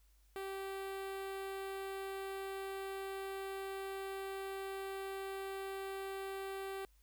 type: tone with notch filter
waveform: sawtooth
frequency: 388.3 Hz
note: G4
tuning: 16 cents flat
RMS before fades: -43 dBFS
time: 0.36-6.85 s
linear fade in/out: 0 ms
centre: 5900 Hz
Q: 1.2
effects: added 50 Hz sine -65 dBFS peak until 7.02 s + white hiss -75 dBFS RMS until 7.02 s